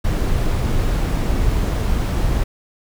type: noise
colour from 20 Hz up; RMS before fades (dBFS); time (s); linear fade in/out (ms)
brown; -18; 0.04-2.44; 10
effects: none